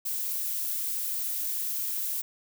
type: noise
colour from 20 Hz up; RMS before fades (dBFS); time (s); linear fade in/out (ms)
violet; -31; 0.05-2.22; 10
effects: none